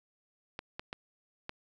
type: clicks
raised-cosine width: 0.3 ms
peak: -22 dBFS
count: 4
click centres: 0.591 / 0.795 / 0.929 / 1.494 s
effects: none